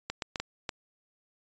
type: clicks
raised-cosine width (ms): 0.2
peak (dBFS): -15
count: 5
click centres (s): 0.1 / 0.222 / 0.358 / 0.4 / 0.692
effects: resampled to 16000 Hz